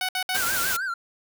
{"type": "tone bursts", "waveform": "10% pulse", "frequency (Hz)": 744, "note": "F#5", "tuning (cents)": 9, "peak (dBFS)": -16, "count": 3, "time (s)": [0.01, 0.368], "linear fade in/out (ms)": 2, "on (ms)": 78, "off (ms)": 62}
{"type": "noise", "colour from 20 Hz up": "white", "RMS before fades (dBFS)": -27, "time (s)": [0.34, 0.77], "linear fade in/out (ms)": 10}
{"type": "tone with vibrato", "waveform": "triangle", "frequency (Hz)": 1475, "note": "F#6", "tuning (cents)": -6, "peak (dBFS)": -24, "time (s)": [0.34, 0.94], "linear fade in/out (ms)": 5, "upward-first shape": "sine", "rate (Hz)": 6.5, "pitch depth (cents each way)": 140}
{"effects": []}